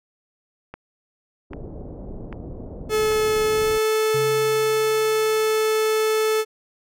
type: click train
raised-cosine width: 0.5 ms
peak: -20 dBFS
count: 4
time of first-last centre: 0.74-3.121 s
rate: 1.26 Hz
type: low-pass noise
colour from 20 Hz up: pink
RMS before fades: -35 dBFS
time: 1.5-3.78 s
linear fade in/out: 10 ms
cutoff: 600 Hz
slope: 24 dB/octave
type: tone with pitch glide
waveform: 45% pulse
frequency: 431.8 to 435.8 Hz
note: A4 to A4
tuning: -33 to -17 cents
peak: -18 dBFS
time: 2.89-6.45 s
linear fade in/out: 50 ms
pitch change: +16 cents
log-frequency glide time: 3.47-3.74 s
type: tone with exponential decay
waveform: triangle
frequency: 135.6 Hz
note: C#3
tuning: 38 cents flat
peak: -25 dBFS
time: 4.14-6.03 s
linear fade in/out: 5 ms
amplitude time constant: 410 ms
effects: none